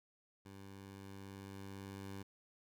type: tone with level ramp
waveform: 15% pulse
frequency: 98 Hz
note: G2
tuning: in tune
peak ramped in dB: -46 to -39 dBFS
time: 0.45-2.23 s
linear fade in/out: 10 ms
effects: none